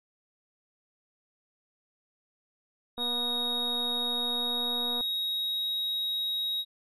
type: tone with pitch glide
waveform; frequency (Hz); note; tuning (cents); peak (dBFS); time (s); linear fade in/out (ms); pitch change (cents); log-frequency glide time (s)
triangle; 3759 to 3796; A#7 to A#7; +14 to +31; -27; 2.97-6.65; 50; +17; 4.29-5.68
type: click train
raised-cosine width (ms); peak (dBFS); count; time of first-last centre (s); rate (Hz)
1; -27; 490; 2.98-5.009; 241
effects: none